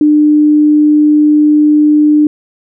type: tone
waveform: sine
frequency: 300 Hz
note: D4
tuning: 37 cents sharp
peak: -4 dBFS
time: 0.01-2.27 s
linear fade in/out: 2 ms
effects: none